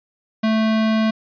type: tone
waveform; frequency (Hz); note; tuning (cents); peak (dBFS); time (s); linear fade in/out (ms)
square; 220; A3; 0; -16; 0.43-1.11; 10
effects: resampled to 11025 Hz